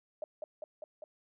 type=tone with echo; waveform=sine; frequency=611 Hz; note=D#5; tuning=32 cents flat; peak=-35 dBFS; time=0.22-0.24 s; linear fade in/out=2 ms; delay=200 ms; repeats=4; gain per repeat=-2 dB; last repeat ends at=1.04 s; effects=none